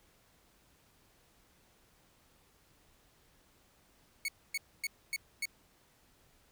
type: tone bursts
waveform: sawtooth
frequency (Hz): 2217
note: C#7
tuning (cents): 0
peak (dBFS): -29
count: 5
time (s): 4.25-5.455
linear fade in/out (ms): 2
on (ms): 33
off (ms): 260
effects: pink hiss -67 dBFS RMS until 6.51 s